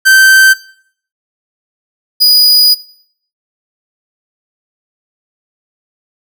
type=tone pair in turn; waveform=45% pulse; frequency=1552 / 4927 Hz; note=G6 / D#8; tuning=-18 / -18 cents; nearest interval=octave + minor sixth; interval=2000 cents; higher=second; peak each=-3 dBFS; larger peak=neither; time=0.05-0.54 / 2.2-2.75 s; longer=second; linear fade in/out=20 ms; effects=noise-tail reverb RT60 0.6 s tail -20 dB re dry